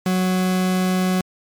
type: tone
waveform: 40% pulse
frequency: 184.8 Hz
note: F#3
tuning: 2 cents flat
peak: -16 dBFS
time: 0.06-1.21 s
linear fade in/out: 2 ms
effects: MP3 96 kbps